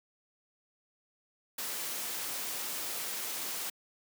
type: noise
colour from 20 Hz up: white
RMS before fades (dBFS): -37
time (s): 1.58-3.7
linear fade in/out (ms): 5
effects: high-pass 200 Hz 12 dB/octave